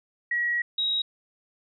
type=tone pair in turn; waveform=sine; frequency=1913 / 3812 Hz; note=A#6 / A#7; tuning=+44 / +38 cents; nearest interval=octave; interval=1194 cents; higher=second; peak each=-23 dBFS; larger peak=neither; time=0.31-0.62 / 0.78-1.02 s; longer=first; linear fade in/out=5 ms; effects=none